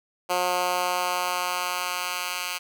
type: tone with high-pass filter sweep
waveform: 10% pulse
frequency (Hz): 179.6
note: F3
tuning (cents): +49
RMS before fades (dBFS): -27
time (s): 0.29-2.59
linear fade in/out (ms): 20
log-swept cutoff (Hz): 550 to 1900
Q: 1
effects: none